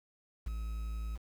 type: tone with ADSR envelope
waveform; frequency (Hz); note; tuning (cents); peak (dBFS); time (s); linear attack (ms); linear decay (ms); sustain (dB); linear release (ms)
triangle; 55.6; A1; +19; -28; 0.46-1.18; 13; 9; -5; 27
effects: 9-bit